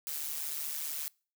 blue noise with amplitude modulation, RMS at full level -34 dBFS, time 0.07-1.08 s, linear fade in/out 0 ms, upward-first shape sine, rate 149 Hz, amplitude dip 70%, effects noise-tail reverb RT60 0.4 s tail -26 dB re dry

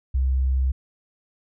sine tone, 65.41 Hz, C2, in tune, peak -18 dBFS, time 0.14-0.72 s, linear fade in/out 10 ms, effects none

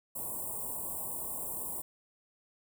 white band-stop noise, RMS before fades -38 dBFS, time 0.15-1.82 s, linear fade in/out 10 ms, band 1100 to 7700 Hz, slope 96 dB/octave, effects none

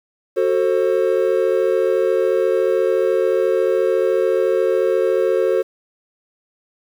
triangle chord, F# diminished, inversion none, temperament just, 370 / 444 / 532.8 Hz, F#4 / A4 / C5, 0 / +16 / +31 cents, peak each -17 dBFS, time 0.36-5.63 s, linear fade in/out 20 ms, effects 8-bit

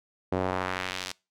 sawtooth tone with band-pass filter sweep, 92.5 Hz, F#2, in tune, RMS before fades -31 dBFS, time 0.32-1.12 s, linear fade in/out 5 ms, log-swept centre 470 to 5300 Hz, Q 1, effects noise-tail reverb RT60 0.3 s tail -25 dB re dry

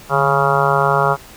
harmonic tone with a mistuned harmonic, 138.59 Hz, C#3, in tune, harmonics 1 / 3 / 4 / 5 / 6 / 7 / 8 / 9 / 10, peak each -21 / -21 / -21 / -21 / -21 / -21 / -21 / -21 / -21 dBFS, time 0.09-1.17 s, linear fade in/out 50 ms, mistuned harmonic 1, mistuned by +110 cents, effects pink hiss -40 dBFS RMS until 1.36 s

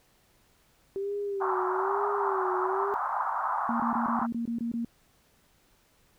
sine tone with vibrato, 387.4 Hz, G4, 20 cents flat, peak -29 dBFS, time 0.96-2.94 s, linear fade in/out 0 ms, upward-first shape sine, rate 1.1 Hz, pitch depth 88 cents each way
pink band-pass noise, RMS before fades -30 dBFS, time 1.4-4.27 s, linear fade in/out 20 ms, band 780 to 1300 Hz, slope 48 dB/octave
sine tone bursts, 233.1 Hz, A#3, in tune, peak -28 dBFS, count 9, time 3.69-4.848 s, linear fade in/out 2 ms, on 110 ms, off 21 ms
effects pink hiss -65 dBFS RMS until 6.18 s

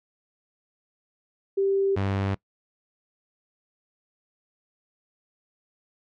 sine / sawtooth tone pair in turn, 391.9 / 97.97 Hz, G4 / G2, 0 / -1 cents, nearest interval 2 octaves, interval 2401 cents, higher first, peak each -20 dBFS, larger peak neither, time 1.57-1.96 / 1.96-2.35 s, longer neither, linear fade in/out 10 ms, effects noise-tail reverb RT60 0.1 s tail -22 dB re dry + low-pass 3000 Hz 12 dB/octave

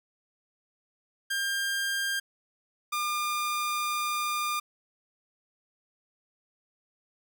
sawtooth tone pair in turn, 1600 / 1204.4 Hz, G6 / D6, +35 / +43 cents, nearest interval perfect fourth, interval 492 cents, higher first, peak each -24 dBFS, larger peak neither, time 1.3-2.2 / 2.92-4.6 s, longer second, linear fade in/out 10 ms, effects none

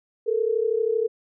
sine tone pair together, 433.5 / 466.2 Hz, A4 / A#4, -26 / 0 cents, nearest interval minor second, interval 126 cents, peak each -23 dBFS, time 0.26-1.08 s, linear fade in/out 20 ms, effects none

